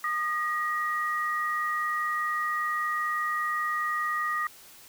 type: tone pair together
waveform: sine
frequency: 1225 / 1900 Hz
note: D#6 / A#6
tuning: -27 / +33 cents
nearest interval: minor sixth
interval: 760 cents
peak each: -28 / -30 dBFS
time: 0.04-4.47 s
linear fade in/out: 2 ms
effects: white hiss -51 dBFS RMS until 4.88 s